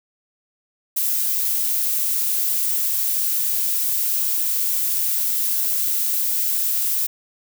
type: noise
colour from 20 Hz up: violet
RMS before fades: -21 dBFS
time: 0.96-7.07 s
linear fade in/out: 10 ms
effects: none